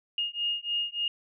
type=beating tone pair; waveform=sine; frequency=2845 / 2848.4 Hz; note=F7 / F7; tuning=+31 / +33 cents; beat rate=3.4 Hz; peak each=-31 / -31 dBFS; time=0.18-1.08 s; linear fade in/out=2 ms; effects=none